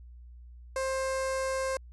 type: tone with notch filter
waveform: sawtooth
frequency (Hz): 529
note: C5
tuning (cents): +19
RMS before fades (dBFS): -31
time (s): 0.76-1.77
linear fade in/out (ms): 2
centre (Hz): 3300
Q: 1.4
effects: added 60 Hz sine -46 dBFS peak until 1.92 s + resampled to 24000 Hz